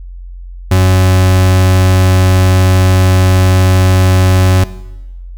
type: tone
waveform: 40% pulse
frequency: 93 Hz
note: F#2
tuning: 9 cents sharp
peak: -5 dBFS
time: 0.71-4.64 s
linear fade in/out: 5 ms
effects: noise-tail reverb RT60 1.0 s tail -17 dB re dry + added 44 Hz sine -25 dBFS peak until 5.37 s